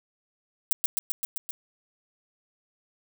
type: noise with echo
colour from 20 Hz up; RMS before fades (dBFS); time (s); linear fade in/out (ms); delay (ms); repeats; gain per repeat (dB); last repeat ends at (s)
violet; -22; 0.71-0.73; 0; 130; 6; -2; 1.51
effects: none

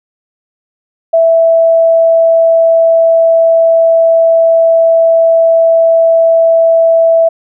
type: tone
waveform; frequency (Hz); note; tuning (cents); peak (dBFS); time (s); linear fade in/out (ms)
sine; 659.3; E5; 0; -4; 1.13-7.29; 10
effects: none

